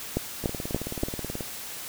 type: two click trains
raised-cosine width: 2 ms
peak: -11 / -19 dBFS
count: 4 / 19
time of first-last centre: 0.17-1.035 / 0.44-1.408 s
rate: 3.47 / 18.6 Hz
effects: white hiss -38 dBFS RMS until 1.88 s